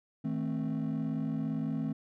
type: chord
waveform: triangle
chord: A diminished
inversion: second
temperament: just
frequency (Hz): 158.4 / 220 / 264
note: Eb3 / A3 / C4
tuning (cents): +31 / 0 / +16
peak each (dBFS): -32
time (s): 0.24-1.93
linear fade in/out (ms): 10
effects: tanh soft clip ceiling -24 dBFS